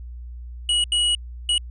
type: tone bursts at uneven times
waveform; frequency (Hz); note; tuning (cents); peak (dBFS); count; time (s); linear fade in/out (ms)
square; 2914; F#7; -27; -18; 3; 0.69-0.84 / 0.92-1.15 / 1.49-1.58; 2
effects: added 60 Hz sine -33 dBFS peak until 1.7 s + resampled to 24000 Hz